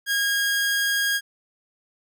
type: tone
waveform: sawtooth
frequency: 1632 Hz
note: G#6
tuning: 31 cents flat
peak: -17 dBFS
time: 0.06-1.21 s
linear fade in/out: 50 ms
effects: none